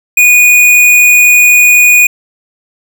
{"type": "tone", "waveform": "square", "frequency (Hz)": 2462, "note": "D#7", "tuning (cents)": -19, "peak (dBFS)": -3, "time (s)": [0.17, 2.07], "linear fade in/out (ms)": 5, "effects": []}